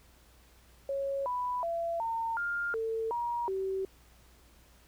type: tone with pitch steps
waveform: sine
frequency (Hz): 551 / 990 / 675 / 911 / 1405 / 448.4 / 950 / 383.4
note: C#5 / B5 / E5 / A#5 / F6 / A4 / A#5 / G4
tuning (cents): -11 / +4 / +41 / -40 / +10 / +33 / +33 / -38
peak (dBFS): -30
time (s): 0.89-3.85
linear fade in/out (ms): 2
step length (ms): 370
effects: added 60 Hz sine -60 dBFS peak until 4.87 s + pink hiss -62 dBFS RMS until 4.87 s